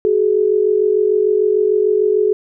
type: tone pair together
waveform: sine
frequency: 377.9 / 424.6 Hz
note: F#4 / G#4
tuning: +37 / +38 cents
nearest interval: major second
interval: 201 cents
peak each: -16 / -13 dBFS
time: 0.05-2.33 s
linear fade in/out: 0 ms
effects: none